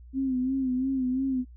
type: tone with vibrato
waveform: sine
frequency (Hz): 260.6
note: C4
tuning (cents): -7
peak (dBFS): -24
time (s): 0.13-1.45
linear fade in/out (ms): 50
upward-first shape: sine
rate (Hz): 2.9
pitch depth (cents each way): 62
effects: noise-tail reverb RT60 0.1 s tail -25 dB re dry + added 60 Hz sine -45 dBFS peak until 1.56 s